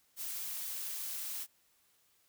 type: noise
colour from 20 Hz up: blue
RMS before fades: -40 dBFS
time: 0.16-1.47 s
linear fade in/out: 50 ms
effects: white hiss -71 dBFS RMS until 2.28 s